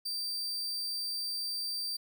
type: tone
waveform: 40% pulse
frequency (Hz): 4674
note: D8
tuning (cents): -9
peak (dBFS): -32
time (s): 0.05-1.97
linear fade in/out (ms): 10
effects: none